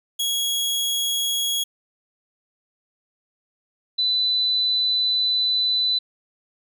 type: tone pair in turn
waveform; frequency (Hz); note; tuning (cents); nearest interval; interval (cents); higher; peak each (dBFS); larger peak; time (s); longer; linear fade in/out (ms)
sawtooth / sine; 3322 / 3997; G#7 / B7; 0 / +20; minor third; 320; second; -18; neither; 0.19-1.64 / 3.98-5.99; second; 10
effects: none